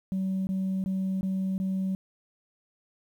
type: tone bursts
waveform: sine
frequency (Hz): 190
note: F#3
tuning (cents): +46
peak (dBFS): -24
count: 5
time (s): 0.12-1.95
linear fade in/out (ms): 0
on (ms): 350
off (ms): 20
effects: tanh soft clip ceiling -24 dBFS + 10-bit